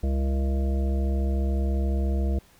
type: harmonic tone with a mistuned harmonic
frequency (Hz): 67.1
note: C2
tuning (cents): +44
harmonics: 1 / 3 / 5 / 7 / 9 / 10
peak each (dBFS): -22 / -32 / -36 / -39 / -41 / -42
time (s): 0.03-2.39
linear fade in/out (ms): 5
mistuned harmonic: 10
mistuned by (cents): +18
effects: pink hiss -57 dBFS RMS until 2.59 s